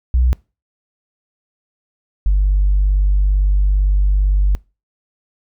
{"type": "tone pair in turn", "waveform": "sine", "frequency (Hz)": [61.74, 48.87], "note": ["B1", "G1"], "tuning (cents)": [0, -5], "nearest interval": "major third", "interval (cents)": 405, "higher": "first", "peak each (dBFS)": -9, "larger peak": "neither", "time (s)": [[0.14, 0.33], [2.26, 4.55]], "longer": "second", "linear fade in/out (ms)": 0, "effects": ["noise-tail reverb RT60 0.3 s tail -25 dB re dry", "tanh soft clip ceiling -7 dBFS"]}